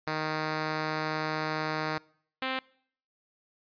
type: tone pair in turn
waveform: 5% pulse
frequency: 155.56 / 261.6 Hz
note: D#3 / C4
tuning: 0 / 0 cents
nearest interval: major sixth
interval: 900 cents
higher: second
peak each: -18 / -18 dBFS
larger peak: neither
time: 0.07-1.98 / 2.42-2.59 s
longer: first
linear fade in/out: 2 ms
effects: noise-tail reverb RT60 0.6 s tail -24 dB re dry + resampled to 11025 Hz